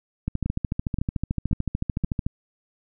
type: two click trains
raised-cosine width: 5 ms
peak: -12 / -13 dBFS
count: 28 / 4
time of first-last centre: 0.28-2.265 / 0.46-2.039 s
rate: 13.6 / 1.9 Hz
effects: none